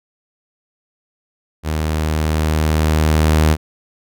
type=tone with level ramp; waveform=sawtooth; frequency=77.78 Hz; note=D#2; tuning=in tune; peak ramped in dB=-14 to -6 dBFS; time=1.63-3.57 s; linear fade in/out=50 ms; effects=none